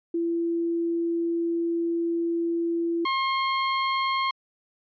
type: tone pair in turn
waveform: sine / sawtooth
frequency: 337.1 / 1070.2 Hz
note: E4 / C6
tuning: +39 / +39 cents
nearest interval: octave + minor sixth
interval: 2000 cents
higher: second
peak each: -23 / -19 dBFS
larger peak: second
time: 0.14-3.05 / 3.05-4.31 s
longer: first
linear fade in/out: 5 ms
effects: resampled to 11025 Hz